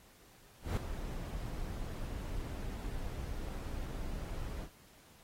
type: noise with ADSR envelope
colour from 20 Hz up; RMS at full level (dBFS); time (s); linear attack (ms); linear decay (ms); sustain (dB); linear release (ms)
brown; -30; 0.62-4.7; 150; 5; -10; 70
effects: pink hiss -62 dBFS RMS until 5.23 s + AAC 48 kbps